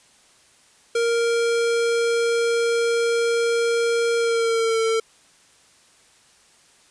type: tone with pitch glide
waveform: square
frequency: 466.2 to 449 Hz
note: A#4 to A4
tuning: 0 to +35 cents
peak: -19 dBFS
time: 0.95-5 s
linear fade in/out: 5 ms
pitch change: -65 cents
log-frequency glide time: 4.17-4.82 s
effects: white hiss -55 dBFS RMS until 6.9 s + resampled to 22050 Hz